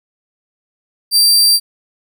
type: tone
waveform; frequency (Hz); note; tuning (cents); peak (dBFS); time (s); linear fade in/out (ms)
sawtooth; 4699; D8; 0; -5; 1.11-1.6; 50
effects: none